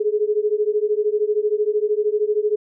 sine beating tone pair, 415.3 / 428.3 Hz, G#4 / A4, 0 / -47 cents, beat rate 13 Hz, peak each -20 dBFS, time 0-2.56 s, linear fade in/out 10 ms, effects none

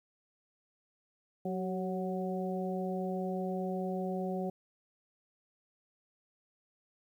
harmonic tone with a mistuned harmonic, 185 Hz, F#3, in tune, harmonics 1 / 2 / 3 / 4, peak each -35 / -38 / -40 / -41 dBFS, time 1.45-4.5 s, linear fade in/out 5 ms, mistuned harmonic 2, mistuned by +39 cents, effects 11-bit

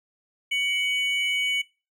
triangle tone pair together, 2249 / 2973 Hz, C#7 / F#7, +24 / +8 cents, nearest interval perfect fourth, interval 484 cents, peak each -23 / -26 dBFS, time 0.51-1.62 s, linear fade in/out 10 ms, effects noise-tail reverb RT60 0.3 s tail -21 dB re dry

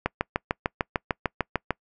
click train, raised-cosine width 0.5 ms, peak -8 dBFS, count 12, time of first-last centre 0.06-1.707 s, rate 6.68 Hz, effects noise-tail reverb RT60 0.1 s tail -26 dB re dry

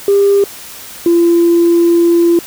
sine tone pair in turn, 400 / 341.1 Hz, G4 / F4, +35 / -41 cents, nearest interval minor third, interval 276 cents, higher first, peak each -5 dBFS, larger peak neither, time 0.08-0.44 / 1.06-2.39 s, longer second, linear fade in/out 2 ms, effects tanh soft clip ceiling -2 dBFS + white hiss -31 dBFS RMS until 2.46 s

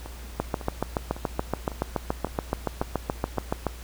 two click trains, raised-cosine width 1 ms, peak -23 / -10 dBFS, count 7 / 24, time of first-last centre 0.06-3.375 / 0.4-3.667 s, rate 1.81 / 7.04 Hz, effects added 59 Hz sine -38 dBFS peak until 3.83 s + pink hiss -46 dBFS RMS until 3.83 s

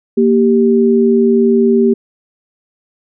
sine tone pair together, 233.1 / 392 Hz, A#3 / G4, 0 / 0 cents, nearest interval major sixth, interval 900 cents, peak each -10 dBFS, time 0.17-1.94 s, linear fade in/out 10 ms, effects none

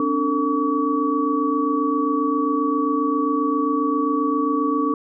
sine tone cluster, 265.6 / 293.1 / 450.7 / 1136 Hz, C4 / D4 / A4 / C#6, +26 / -3 / +42 / +42 cents, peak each -25 / -21 / -26 / -23 dBFS, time 0-4.94 s, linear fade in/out 2 ms, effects none

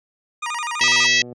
25% pulse tone with vibrato, 1076 Hz, C6, 48 cents sharp, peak -20 dBFS, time 0.42-1.07 s, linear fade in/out 10 ms, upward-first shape square, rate 12 Hz, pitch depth 220 cents each way
harmonic tone, 652 Hz, E5, 19 cents flat, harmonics 3 / 4 / 5 / 6 / 7 / 8 / 9 / 10, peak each -18 / -20 / -22 / -24 / -25 / -26 / -27 / -28 dBFS, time 0.81-1.22 s, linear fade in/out 2 ms
click train, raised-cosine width 2 ms, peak -23 dBFS, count 64, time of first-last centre 0.81-1.326 s, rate 122 Hz
effects high-pass 150 Hz 12 dB/octave + resampled to 22050 Hz

